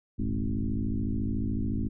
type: tone with frequency modulation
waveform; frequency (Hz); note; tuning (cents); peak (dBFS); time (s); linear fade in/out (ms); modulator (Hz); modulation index
sine; 100; G2; +35; -26; 0.18-1.89; 20; 53.9; 3.5
effects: none